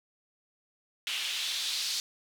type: noise with band-pass filter sweep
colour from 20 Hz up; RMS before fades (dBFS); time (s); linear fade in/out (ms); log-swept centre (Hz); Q
white; -33; 1.07-2; 0; 2900 to 4500; 2.4
effects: none